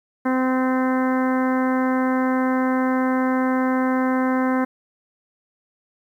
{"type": "harmonic tone", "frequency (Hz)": 258.2, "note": "C4", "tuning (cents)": -23, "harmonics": [1, 2, 3, 4, 5, 6, 7, 8], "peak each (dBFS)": [-19, -26, -29, -28, -33, -32, -35, -38], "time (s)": [0.25, 4.65], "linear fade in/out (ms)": 10, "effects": ["9-bit"]}